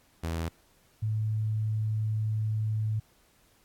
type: tone pair in turn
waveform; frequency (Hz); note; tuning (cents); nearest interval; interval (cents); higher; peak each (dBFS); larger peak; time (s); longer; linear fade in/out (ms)
sawtooth / sine; 82.41 / 108.55; E2 / A2; 0 / -23; perfect fourth; 477; second; -26; neither; 0.23-0.49 / 1.02-3; second; 10
effects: pink hiss -64 dBFS RMS until 3.64 s + AAC 64 kbps